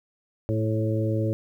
harmonic tone with a mistuned harmonic, 109.8 Hz, A2, 3 cents flat, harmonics 1 / 2 / 3 / 4 / 5, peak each -24 / -33 / -29 / -33 / -31 dBFS, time 0.49-1.33 s, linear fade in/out 0 ms, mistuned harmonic 4, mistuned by -18 cents, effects 10-bit

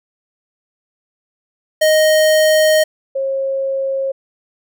square / sine tone pair in turn, 622.3 / 540.1 Hz, D#5 / C#5, 0 / -45 cents, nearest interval major second, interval 245 cents, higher first, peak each -10 / -16 dBFS, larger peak first, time 1.81-2.84 / 3.15-4.12 s, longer first, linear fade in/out 10 ms, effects none

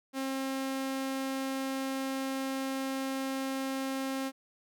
sawtooth tone, 267.5 Hz, C4, 38 cents sharp, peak -28 dBFS, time 0.13-4.32 s, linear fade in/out 50 ms, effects none

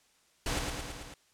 pink noise with echo, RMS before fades -32 dBFS, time 0.46-0.59 s, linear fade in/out 2 ms, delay 110 ms, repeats 5, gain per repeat -3 dB, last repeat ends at 1.14 s, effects white hiss -67 dBFS RMS until 1.33 s + low-pass 9000 Hz 12 dB/octave

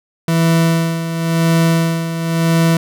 40% pulse tone with tremolo, 165 Hz, E3, 2 cents sharp, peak -9 dBFS, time 0.28-2.77 s, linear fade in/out 2 ms, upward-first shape sine, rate 0.95 Hz, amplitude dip 65%, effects none

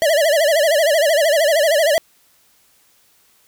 square tone with vibrato, 616 Hz, D#5, 17 cents flat, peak -13 dBFS, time 0.02-1.98 s, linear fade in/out 0 ms, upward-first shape sine, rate 13 Hz, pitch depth 150 cents each way, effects white hiss -56 dBFS RMS until 3.47 s

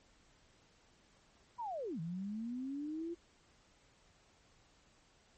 sine linear two-way sweep, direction down then up, 1000 to 157 to 346.7 Hz, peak -38 dBFS, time 1.58-3.15 s, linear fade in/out 20 ms, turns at 2 s, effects pink hiss -68 dBFS RMS until 5.37 s + MP3 32 kbps

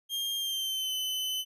40% pulse tone with pitch glide, 3208 to 3031 Hz, G7 to F#7, +39 to +41 cents, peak -29 dBFS, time 0.09-1.45 s, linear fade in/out 50 ms, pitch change -98 cents, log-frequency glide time 0.37-0.94 s, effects none

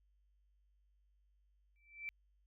sine tone with exponential growth, 2331 Hz, D7, 14 cents flat, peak -38 dBFS, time 1.76-2.09 s, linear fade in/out 0 ms, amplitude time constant 71 ms, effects added 50 Hz sine -70 dBFS peak until 2.46 s

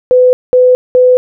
sine tone bursts, 503 Hz, B4, 32 cents sharp, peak -3 dBFS, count 3, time 0.11-1.17 s, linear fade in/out 0 ms, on 220 ms, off 200 ms, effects none

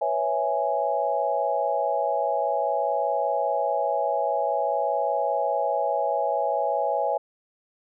sine chord, C# minor seventh, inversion third, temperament equal, 493.9 / 554.4 / 659.3 / 830.6 Hz, B4 / C#5 / E5 / G#5, 0 / 0 / 0 / 0 cents, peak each -31 / -27 / -27 / -26 dBFS, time 0.01-7.18 s, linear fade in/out 10 ms, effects none

